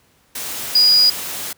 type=tone in noise; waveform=sine; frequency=4900 Hz; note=D#8; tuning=27 cents flat; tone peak=-9 dBFS; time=0.75-1.1 s; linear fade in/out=5 ms; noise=white; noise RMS=-27 dBFS; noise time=0.35-1.53 s; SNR=+15 dB; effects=pink hiss -57 dBFS RMS until 1.57 s + high-pass 60 Hz 12 dB/octave